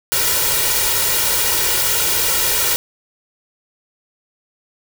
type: noise with comb filter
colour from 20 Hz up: white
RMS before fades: -17 dBFS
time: 0.12-2.76 s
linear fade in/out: 0 ms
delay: 2.1 ms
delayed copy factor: +0.8
effects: none